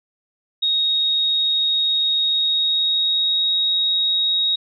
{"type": "tone with pitch glide", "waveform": "sine", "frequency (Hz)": [3753, 3779], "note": ["A#7", "A#7"], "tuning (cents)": [11, 23], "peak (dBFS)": -16, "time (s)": [0.62, 4.56], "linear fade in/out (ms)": 10, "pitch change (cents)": 12, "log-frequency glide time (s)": [2.23, 3.52], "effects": []}